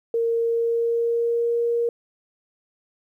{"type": "tone with pitch glide", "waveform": "sine", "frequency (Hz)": [461.8, 469.9], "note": ["A#4", "A#4"], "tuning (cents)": [-16, 14], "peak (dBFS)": -19, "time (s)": [0.14, 1.89], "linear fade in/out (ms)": 2, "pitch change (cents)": 30, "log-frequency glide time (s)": [0.35, 1.58], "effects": ["10-bit"]}